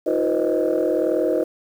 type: tone cluster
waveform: sine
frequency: 320 / 358.7 / 482.4 / 524 / 624 Hz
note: D#4 / F4 / B4 / C5 / D#5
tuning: +49 / +46 / -41 / +2 / +5 cents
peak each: -23 dBFS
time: 0.06-1.44 s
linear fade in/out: 10 ms
effects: tanh soft clip ceiling -11 dBFS + 8-bit